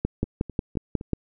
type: two click trains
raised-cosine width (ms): 3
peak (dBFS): -10 / -23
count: 7 / 4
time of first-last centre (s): 0.05-1.133 / 0.24-1.011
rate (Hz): 5.54 / 3.89
effects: none